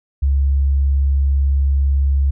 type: tone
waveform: sine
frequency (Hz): 69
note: C#2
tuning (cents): -7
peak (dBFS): -12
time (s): 0.22-2.31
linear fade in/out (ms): 10
effects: none